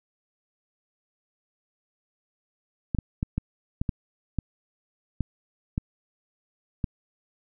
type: clicks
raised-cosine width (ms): 5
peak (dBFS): -13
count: 10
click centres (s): 2.948 / 2.987 / 3.229 / 3.38 / 3.815 / 3.892 / 4.387 / 5.207 / 5.779 / 6.842
effects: none